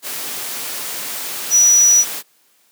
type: tone in noise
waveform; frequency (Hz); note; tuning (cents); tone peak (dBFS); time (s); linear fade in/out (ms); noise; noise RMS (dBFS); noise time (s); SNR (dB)
sine; 5870; F#8; -15; -8; 1.5-2.05; 50; white; -26; 0.02-2.23; +15
effects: white hiss -57 dBFS RMS until 2.71 s + high-pass 200 Hz 12 dB/octave